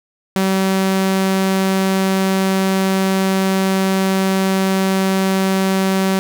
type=tone; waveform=sawtooth; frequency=191.2 Hz; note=G3; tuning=43 cents flat; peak=-10 dBFS; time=0.36-6.19 s; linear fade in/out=0 ms; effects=none